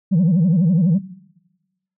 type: tone with vibrato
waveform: sine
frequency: 174.61 Hz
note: F3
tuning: in tune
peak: -10 dBFS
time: 0.11-0.99 s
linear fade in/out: 20 ms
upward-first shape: sine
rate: 12 Hz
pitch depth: 200 cents each way
effects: noise-tail reverb RT60 1.0 s tail -20 dB re dry + tanh soft clip ceiling -10 dBFS